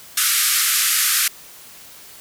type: band-pass noise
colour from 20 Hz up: white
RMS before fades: -18 dBFS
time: 0.17-1.28 s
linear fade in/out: 5 ms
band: 1200 to 14000 Hz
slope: 96 dB/octave
effects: white hiss -42 dBFS RMS until 2.2 s